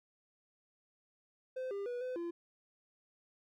triangle tone with pitch steps, 515 / 399.7 / 487.2 / 507 / 342.1 Hz, C5 / G4 / B4 / B4 / F4, -28 / +34 / -24 / +45 / -36 cents, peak -35 dBFS, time 1.56-2.31 s, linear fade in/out 10 ms, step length 150 ms, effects none

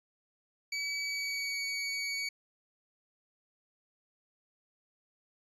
25% pulse tone with pitch glide, 2283 to 2252 Hz, D7 to C#7, -50 to +27 cents, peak -29 dBFS, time 0.72-2.29 s, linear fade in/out 5 ms, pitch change -23 cents, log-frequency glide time 1.03-1.57 s, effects resampled to 24000 Hz

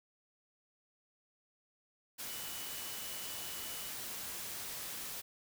sine tone in noise, 2960 Hz, F#7, in tune, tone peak -51 dBFS, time 2.28-3.9 s, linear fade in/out 20 ms, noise white, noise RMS -43 dBFS, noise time 2.18-5.22 s, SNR -11 dB, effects none

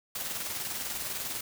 white noise with tremolo, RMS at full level -34 dBFS, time 0.15-1.41 s, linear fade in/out 5 ms, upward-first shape square, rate 20 Hz, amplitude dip 35%, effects none

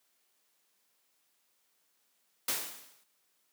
white noise with exponential decay, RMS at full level -29 dBFS, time 2.48-3.04 s, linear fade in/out 5 ms, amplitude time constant 120 ms, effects white hiss -74 dBFS RMS until 3.52 s + high-pass 200 Hz 12 dB/octave

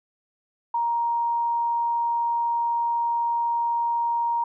sine tone, 938 Hz, A#5, 11 cents sharp, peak -21 dBFS, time 0.74-4.44 s, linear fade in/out 5 ms, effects none

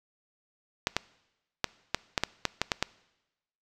clicks, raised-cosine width 0.2 ms, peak -7 dBFS, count 10, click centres 0.871 / 0.966 / 1.643 / 1.946 / 2.178 / 2.236 / 2.453 / 2.616 / 2.718 / 2.826 s, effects noise-tail reverb RT60 1.0 s tail -22 dB re dry

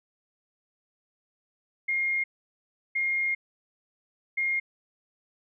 sine tone bursts at uneven times, 2132 Hz, C7, 32 cents sharp, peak -24 dBFS, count 3, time 1.88-2.24 / 2.95-3.35 / 4.37-4.6 s, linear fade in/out 10 ms, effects none

